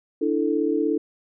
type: chord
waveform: sine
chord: D suspended second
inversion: none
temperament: just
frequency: 293.7 / 330.4 / 440.5 Hz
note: D4 / E4 / A4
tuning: 0 / +4 / +2 cents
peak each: -24 dBFS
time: 0.21-0.98 s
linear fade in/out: 10 ms
effects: none